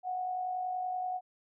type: tone with amplitude modulation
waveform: sine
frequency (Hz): 735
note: F#5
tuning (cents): -12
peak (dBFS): -30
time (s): 0.03-1.21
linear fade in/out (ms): 50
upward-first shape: sine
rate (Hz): 50.5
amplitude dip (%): 40
effects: none